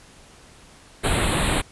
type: band-stop noise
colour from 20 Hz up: pink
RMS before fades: -21 dBFS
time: 1.03-1.62 s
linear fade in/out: 20 ms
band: 4200 to 7700 Hz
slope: 96 dB/octave
effects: pink hiss -49 dBFS RMS until 1.71 s + resampled to 24000 Hz